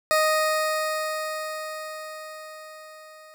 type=tone with level ramp; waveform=20% pulse; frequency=622.3 Hz; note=D#5; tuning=in tune; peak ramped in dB=-13 to -41 dBFS; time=0.11-3.34 s; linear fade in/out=0 ms; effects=none